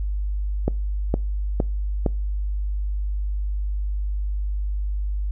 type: click train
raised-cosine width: 2 ms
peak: -7 dBFS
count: 4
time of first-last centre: 0.68-2.062 s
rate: 2.17 Hz
effects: noise-tail reverb RT60 0.4 s tail -25 dB re dry + added 50 Hz sine -22 dBFS peak until 5.31 s